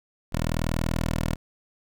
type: tone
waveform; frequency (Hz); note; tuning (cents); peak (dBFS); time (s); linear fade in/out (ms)
10% pulse; 40.5; E1; -30; -16; 0.32-1.36; 20
effects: none